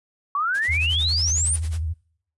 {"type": "exponential sweep", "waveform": "sine", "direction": "up", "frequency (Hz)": [1108.7, 9590], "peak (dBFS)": -20, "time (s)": [0.35, 1.56], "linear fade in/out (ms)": 2}
{"type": "noise with tremolo", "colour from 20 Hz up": "white", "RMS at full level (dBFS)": -38, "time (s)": [0.54, 1.8], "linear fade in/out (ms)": 10, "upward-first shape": "sine", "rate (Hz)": 11, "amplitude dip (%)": 90}
{"type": "tone with vibrato", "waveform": "sine", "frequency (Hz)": 80.3, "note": "E2", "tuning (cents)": -45, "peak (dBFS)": -23, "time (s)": [0.68, 1.94], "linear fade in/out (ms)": 20, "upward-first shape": "triangle", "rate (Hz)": 14, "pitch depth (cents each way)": 130}
{"effects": ["noise-tail reverb RT60 0.6 s tail -23 dB re dry", "resampled to 24000 Hz"]}